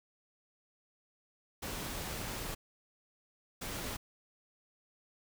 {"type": "noise bursts at uneven times", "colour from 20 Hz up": "pink", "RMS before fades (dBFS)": -40, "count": 2, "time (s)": [[1.62, 2.55], [3.61, 3.97]], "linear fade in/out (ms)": 10, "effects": []}